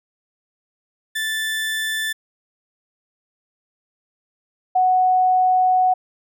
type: tone pair in turn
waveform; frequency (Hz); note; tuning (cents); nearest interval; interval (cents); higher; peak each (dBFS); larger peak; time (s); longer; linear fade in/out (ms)
30% pulse / sine; 1760 / 740; A6 / F#5; 0 / 0; octave + minor third; 1500; first; -19 / -13; second; 1.15-2.13 / 4.75-5.94; second; 10
effects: none